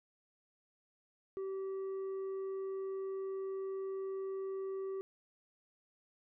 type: tone with tanh clipping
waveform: sine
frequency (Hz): 385.6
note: G4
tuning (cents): -28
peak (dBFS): -38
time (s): 1.37-5.01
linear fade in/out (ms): 0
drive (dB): 4
effects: none